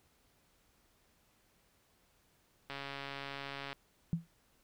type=click train; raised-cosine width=0.3 ms; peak=-26 dBFS; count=144; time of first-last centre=2.7-3.729 s; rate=139 Hz
type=tone with exponential decay; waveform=sine; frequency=166.9 Hz; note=E3; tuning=22 cents sharp; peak=-26 dBFS; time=4.13-4.27 s; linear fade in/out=0 ms; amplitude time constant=29 ms
effects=pink hiss -71 dBFS RMS until 4.63 s